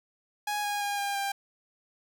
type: tone with pitch steps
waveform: sawtooth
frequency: 830.6 / 821.5 / 812.6 / 803.7 / 794.9 Hz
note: G#5 / G#5 / G#5 / G5 / G5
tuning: 0 / -19 / -38 / +43 / +24 cents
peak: -25 dBFS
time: 0.47-1.32 s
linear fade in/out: 5 ms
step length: 170 ms
effects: none